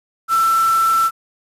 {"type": "tone in noise", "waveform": "sine", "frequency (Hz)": 1337, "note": "E6", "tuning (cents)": 24, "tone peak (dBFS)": -12, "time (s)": [0.28, 1.11], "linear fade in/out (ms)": 50, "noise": "white", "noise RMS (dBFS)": -29, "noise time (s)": [0.28, 1.11], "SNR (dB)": 14, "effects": ["resampled to 32000 Hz"]}